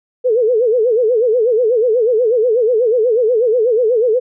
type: tone with vibrato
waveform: sine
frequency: 466.2 Hz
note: A#4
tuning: in tune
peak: -10 dBFS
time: 0.24-4.2 s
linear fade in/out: 20 ms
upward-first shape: sine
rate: 8.2 Hz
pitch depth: 160 cents each way
effects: none